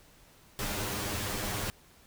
pink noise with comb filter, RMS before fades -34 dBFS, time 0.59-1.7 s, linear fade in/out 0 ms, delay 9.8 ms, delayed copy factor +0.95, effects pink hiss -59 dBFS RMS until 2.06 s

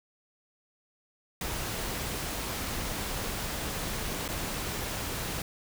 pink noise with dropouts, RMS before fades -34 dBFS, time 1.41-5.42 s, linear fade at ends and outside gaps 2 ms, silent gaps 4.28-4.287 s, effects none

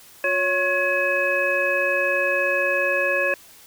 sine tone cluster, 358.5 / 557 / 1084 / 1679 / 2553 Hz, F4 / C#5 / C#6 / G#6 / D#7, +45 / +8 / -39 / +18 / +44 cents, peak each -32 / -23 / -31 / -23 / -24 dBFS, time 0.24-3.34 s, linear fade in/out 2 ms, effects white hiss -48 dBFS RMS until 3.66 s

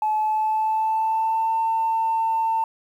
sine tone with pitch glide, 860 to 898.1 Hz, A5 to A5, -40 to +35 cents, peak -18 dBFS, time 0.02-2.64 s, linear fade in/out 2 ms, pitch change +75 cents, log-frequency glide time 0.16-1.56 s, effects tanh soft clip ceiling -15 dBFS + 9-bit

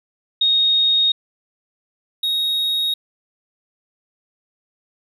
sine / triangle tone pair in turn, 3729 / 3759 Hz, A#7 / A#7, 0 / +14 cents, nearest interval unison, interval 14 cents, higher second, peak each -13 / -16 dBFS, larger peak first, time 0.41-1.12 / 2.23-2.94 s, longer neither, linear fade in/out 5 ms, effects none

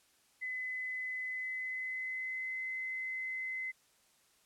sine tone with pitch glide, 2020 to 2047 Hz, B6 to C7, +39 to -38 cents, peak -36 dBFS, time 0.41-3.72 s, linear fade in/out 20 ms, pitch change +23 cents, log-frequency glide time 1.25-2.63 s, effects white hiss -69 dBFS RMS until 4.45 s + low-pass 11000 Hz 12 dB/octave

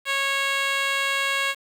10% pulse tone with band-pass filter, 550 Hz, C#5, 14 cents flat, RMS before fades -24 dBFS, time 0.05-1.55 s, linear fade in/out 50 ms, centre 2600 Hz, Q 0.59, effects 7-bit

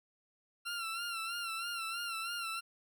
20% pulse tone with vibrato, 1367 Hz, F6, 37 cents flat, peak -32 dBFS, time 0.65-2.61 s, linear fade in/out 20 ms, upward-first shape sine, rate 3.1 Hz, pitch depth 58 cents each way, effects none

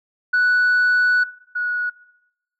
sine tone pair in turn, 1480 / 1461.3 Hz, F#6 / F#6, 0 / -22 cents, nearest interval unison, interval 22 cents, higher first, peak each -12 / -20 dBFS, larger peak first, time 0.33-1.24 / 1.55-1.9 s, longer first, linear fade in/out 10 ms, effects noise-tail reverb RT60 0.9 s tail -20 dB re dry + tanh soft clip ceiling -12 dBFS

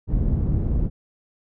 pink low-pass noise, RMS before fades -21 dBFS, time 0.07-0.9 s, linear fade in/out 50 ms, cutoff 200 Hz, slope 12 dB/octave, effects none

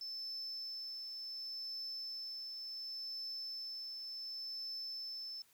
sine tone with tremolo, 5274 Hz, E8, in tune, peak -39 dBFS, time 0.01-5.42 s, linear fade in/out 2 ms, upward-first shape triangle, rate 0.69 Hz, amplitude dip 35%, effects tanh soft clip ceiling -38 dBFS + white hiss -69 dBFS RMS until 5.53 s

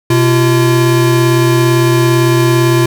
square tone pair together, 126.52 / 341.8 Hz, B2 / F4, +42 / -37 cents, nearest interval octave + perfect fourth, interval 1721 cents, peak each -11 dBFS, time 0.1-2.86 s, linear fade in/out 5 ms, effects none

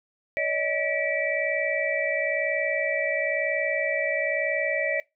sine tone cluster, 570 / 631 / 1942 / 2316 Hz, C#5 / D#5 / B6 / D7, +48 / +24 / -30 / -25 cents, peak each -29 dBFS, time 0.37-5 s, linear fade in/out 0 ms, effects noise-tail reverb RT60 0.2 s tail -22 dB re dry

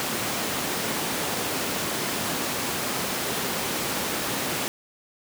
pink high-pass noise, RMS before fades -28 dBFS, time 0-4.68 s, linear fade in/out 0 ms, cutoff 180 Hz, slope 12 dB/octave, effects none

